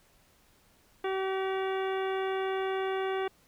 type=harmonic tone with a mistuned harmonic; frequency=382.4 Hz; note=G4; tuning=43 cents flat; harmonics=1 / 2 / 3 / 4 / 5 / 6 / 7 / 9; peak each=-30 / -36 / -40 / -42 / -44 / -46 / -47 / -49 dBFS; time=1.04-3.28 s; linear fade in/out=5 ms; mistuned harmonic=7; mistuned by=+81 cents; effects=pink hiss -64 dBFS RMS until 3.47 s